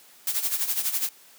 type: noise with tremolo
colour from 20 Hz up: blue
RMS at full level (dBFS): -24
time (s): 0.27-1.09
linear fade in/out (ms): 2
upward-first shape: sine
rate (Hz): 12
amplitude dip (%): 70
effects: white hiss -53 dBFS RMS until 1.38 s + high-pass 200 Hz 12 dB/octave